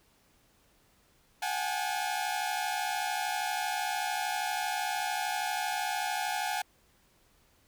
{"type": "tone cluster", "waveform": "sawtooth", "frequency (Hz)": [729, 801, 854], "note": ["F#5", "G5", "G#5"], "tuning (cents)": [-26, 37, 48], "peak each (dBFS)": -31, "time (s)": [1.42, 6.62], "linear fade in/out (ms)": 5, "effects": ["pink hiss -66 dBFS RMS until 7.67 s"]}